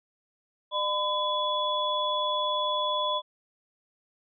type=tone cluster; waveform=sine; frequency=604 / 1009 / 3409 Hz; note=D5 / B5 / G#7; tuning=+48 / +37 / +45 cents; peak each=-31 / -28 / -30 dBFS; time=0.71-3.22 s; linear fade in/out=50 ms; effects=none